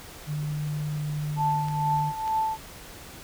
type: tone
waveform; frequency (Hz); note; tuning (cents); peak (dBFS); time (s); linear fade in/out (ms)
sine; 149.8; D3; +35; -27; 0.26-2.13; 50
type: tone with tremolo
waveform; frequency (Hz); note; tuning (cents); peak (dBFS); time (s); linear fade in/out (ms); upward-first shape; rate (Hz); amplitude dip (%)
sine; 880; A5; 0; -21; 1.36-2.58; 50; triangle; 2.2; 75
type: clicks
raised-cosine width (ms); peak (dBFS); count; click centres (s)
0.2; -24; 2; 1.685 / 2.278
effects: pink hiss -44 dBFS RMS until 3.23 s